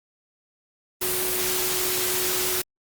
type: tone in noise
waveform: sine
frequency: 367 Hz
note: F#4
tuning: 14 cents flat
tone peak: -31 dBFS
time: 1.01-2.62 s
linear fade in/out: 10 ms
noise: white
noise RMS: -25 dBFS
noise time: 1.01-2.62 s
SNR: -9 dB
effects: Opus 32 kbps